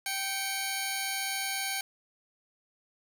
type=tone pair together; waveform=10% pulse; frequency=779.9 / 2206 Hz; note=G5 / C#7; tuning=-9 / -9 cents; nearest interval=octave + tritone; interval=1800 cents; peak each=-25 dBFS; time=0.06-1.81 s; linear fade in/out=2 ms; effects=none